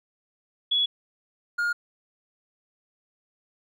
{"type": "tone pair in turn", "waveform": ["sine", "triangle"], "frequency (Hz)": [3380, 1421.1], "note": ["G#7", "F6"], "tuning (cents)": [30, 30], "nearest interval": "octave + minor third", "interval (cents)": 1500, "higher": "first", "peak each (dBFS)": [-20, -21], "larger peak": "first", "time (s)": [[0.71, 0.86], [1.58, 1.73]], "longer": "neither", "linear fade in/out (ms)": 10, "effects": []}